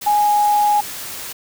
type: tone in noise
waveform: sine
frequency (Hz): 830.6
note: G#5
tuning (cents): 0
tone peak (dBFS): -12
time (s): 0.06-0.81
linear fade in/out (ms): 10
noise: white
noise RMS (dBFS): -30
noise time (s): 0.01-1.33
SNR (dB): +15
effects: none